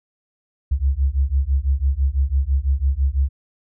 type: beating tone pair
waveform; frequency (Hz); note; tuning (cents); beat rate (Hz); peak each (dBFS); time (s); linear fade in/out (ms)
sine; 65.41 / 71.41; C2 / D2; 0 / -48; 6; -19; 0.71-3.29; 10
effects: none